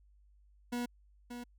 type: tone with echo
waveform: 40% pulse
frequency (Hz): 242.2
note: B3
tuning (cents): -34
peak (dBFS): -33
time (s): 0.72-0.86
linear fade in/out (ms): 10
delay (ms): 580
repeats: 1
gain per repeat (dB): -8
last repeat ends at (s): 1.44
effects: added 50 Hz sine -61 dBFS peak until 1.58 s